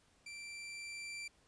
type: tone with level ramp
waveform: sawtooth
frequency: 2349 Hz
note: D7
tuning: in tune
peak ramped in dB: -43 to -39 dBFS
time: 0.26-1.28 s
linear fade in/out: 5 ms
effects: pink hiss -70 dBFS RMS until 1.47 s + resampled to 22050 Hz